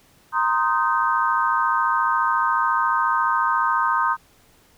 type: chord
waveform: sine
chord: C minor seventh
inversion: third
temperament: equal with one note detuned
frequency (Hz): 932.3 / 1046.5 / 1244.5 / 1545.5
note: Bb5 / C6 / Eb6 / G6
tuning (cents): 0 / 0 / 0 / -25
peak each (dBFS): -23 / -23 / -22 / -25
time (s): 0.32-4.17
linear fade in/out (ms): 50
effects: pink hiss -56 dBFS RMS until 4.77 s